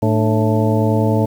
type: harmonic tone with a mistuned harmonic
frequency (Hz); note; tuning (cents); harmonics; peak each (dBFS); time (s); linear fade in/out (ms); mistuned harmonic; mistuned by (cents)
110; A2; 0; 1 / 2 / 3 / 4 / 5 / 6 / 8; -16 / -19 / -21 / -22 / -23 / -24 / -25; 0.02-1.26; 10; 3; -150
effects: 7-bit